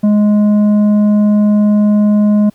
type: tone with tanh clipping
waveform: sine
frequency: 208.7 Hz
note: G#3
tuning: 9 cents sharp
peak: -8 dBFS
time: 0.03-2.5 s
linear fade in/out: 10 ms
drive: 7 dB
effects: pink hiss -52 dBFS RMS until 2.54 s